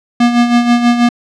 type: tone with tremolo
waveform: square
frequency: 239.4 Hz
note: A#3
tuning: 46 cents sharp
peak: -6 dBFS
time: 0.2-1.09 s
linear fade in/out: 5 ms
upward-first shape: sine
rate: 6.2 Hz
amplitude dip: 60%
effects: low-pass 5000 Hz 12 dB/octave